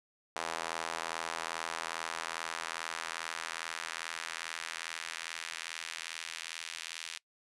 sawtooth tone with high-pass filter sweep, 82.41 Hz, E2, in tune, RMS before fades -40 dBFS, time 0.36-7.18 s, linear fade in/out 0 ms, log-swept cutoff 780 to 2700 Hz, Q 1.1, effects noise-tail reverb RT60 0.1 s tail -23 dB re dry + resampled to 24000 Hz

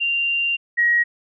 sine tone pair in turn, 2778 / 1896.9 Hz, F7 / A#6, -10 / +30 cents, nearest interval perfect fifth, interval 660 cents, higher first, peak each -18 / -14 dBFS, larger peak second, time 0-0.57 / 0.77-1.04 s, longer first, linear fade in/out 20 ms, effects none

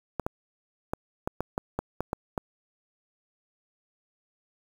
clicks, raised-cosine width 1 ms, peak -14 dBFS, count 10, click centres 0.197 / 0.265 / 0.935 / 1.275 / 1.406 / 1.579 / 1.79 / 2.006 / 2.131 / 2.378 s, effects 7-bit

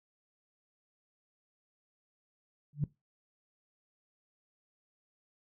sine tone with exponential growth, 146 Hz, D3, 10 cents flat, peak -22 dBFS, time 2.73-2.84 s, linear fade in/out 2 ms, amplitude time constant 23 ms, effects noise-tail reverb RT60 0.2 s tail -20 dB re dry + tanh soft clip ceiling -18 dBFS

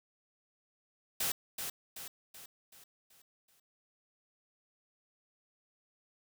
white noise with echo, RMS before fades -33 dBFS, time 1.2-1.32 s, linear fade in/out 5 ms, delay 380 ms, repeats 6, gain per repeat -6 dB, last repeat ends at 3.6 s, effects none

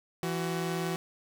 sawtooth tone pair together, 167.5 / 375.1 Hz, E3 / F#4, +28 / +24 cents, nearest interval octave + major second, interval 1396 cents, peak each -28 / -30 dBFS, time 0.23-0.96 s, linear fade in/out 0 ms, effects none

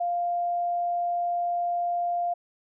sine tone, 698.5 Hz, F5, in tune, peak -24 dBFS, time 0-2.34 s, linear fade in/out 10 ms, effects none

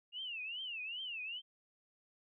sine tone with vibrato, 2794 Hz, F7, in tune, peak -40 dBFS, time 0.12-1.42 s, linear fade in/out 50 ms, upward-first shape triangle, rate 2.5 Hz, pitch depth 230 cents each way, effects none

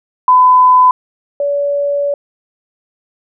sine tone pair in turn, 1007 / 571 Hz, B5 / D5, +33 / -49 cents, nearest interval minor seventh, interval 982 cents, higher first, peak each -4 / -12 dBFS, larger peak first, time 0.28-0.91 / 1.4-2.14 s, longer second, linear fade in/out 2 ms, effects none

